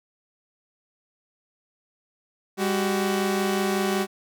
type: tone pair together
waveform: sawtooth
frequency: 200.6 / 375.8 Hz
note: G3 / F#4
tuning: +40 / +27 cents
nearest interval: major seventh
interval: 1087 cents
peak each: -21 dBFS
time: 2.57-4.07 s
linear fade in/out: 50 ms
effects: none